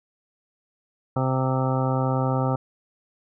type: harmonic tone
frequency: 130.81 Hz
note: C3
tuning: in tune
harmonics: 1 / 2 / 3 / 4 / 5 / 6 / 7 / 9 / 10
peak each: -23 / -28 / -34 / -29 / -34 / -31 / -33 / -35 / -34 dBFS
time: 1.16-2.56 s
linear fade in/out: 5 ms
effects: none